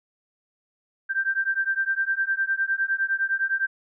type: beating tone pair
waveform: sine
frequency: 1568 / 1577.8 Hz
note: G6 / G6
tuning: 0 / +11 cents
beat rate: 9.8 Hz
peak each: -25 / -25 dBFS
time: 1.09-3.67 s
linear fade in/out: 20 ms
effects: none